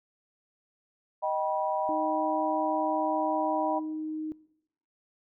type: chord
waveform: sine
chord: Eb augmented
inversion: none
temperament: just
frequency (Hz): 622.3 / 777.8 / 972.3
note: Eb5 / G5 / B5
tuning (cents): 0 / -14 / -27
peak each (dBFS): -30 / -31 / -31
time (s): 1.22-3.8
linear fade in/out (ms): 20
type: tone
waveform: sine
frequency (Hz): 311.1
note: D#4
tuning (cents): 0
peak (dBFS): -32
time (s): 1.89-4.32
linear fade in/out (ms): 0
effects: noise-tail reverb RT60 0.8 s tail -21 dB re dry